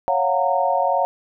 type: chord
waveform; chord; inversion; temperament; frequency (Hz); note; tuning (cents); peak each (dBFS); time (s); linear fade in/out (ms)
sine; Gb major seventh; second; equal with one note detuned; 554.4 / 698.5 / 740 / 921.6; Db5 / F5 / Gb5 / Bb5; 0 / 0 / 0 / -20; -22; 0.08-1.05; 0
effects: none